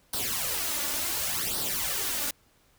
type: noise with flanger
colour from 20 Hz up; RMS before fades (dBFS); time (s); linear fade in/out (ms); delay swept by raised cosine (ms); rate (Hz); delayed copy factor
white; -30; 0.13-2.31; 5; 0.21 to 3.51; 0.69; +0.7
effects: pink hiss -64 dBFS RMS until 2.78 s